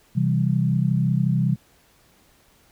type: chord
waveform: sine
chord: C major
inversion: none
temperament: equal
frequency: 130.81 / 164.81 / 196 Hz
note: C3 / E3 / G3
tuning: 0 / 0 / 0 cents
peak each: -21 / -22 / -24 dBFS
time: 0.15-1.56 s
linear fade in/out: 20 ms
effects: pink hiss -58 dBFS RMS until 2.71 s